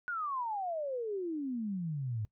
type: exponential sweep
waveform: sine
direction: down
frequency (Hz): 1480 to 102.8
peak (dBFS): -33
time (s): 0.08-2.25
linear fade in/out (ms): 0
effects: noise-tail reverb RT60 0.1 s tail -20 dB re dry